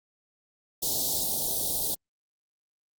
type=band-stop noise; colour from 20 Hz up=white; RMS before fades=-28 dBFS; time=0.82-1.95 s; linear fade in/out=10 ms; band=850 to 3600 Hz; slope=48 dB/octave; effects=Opus 48 kbps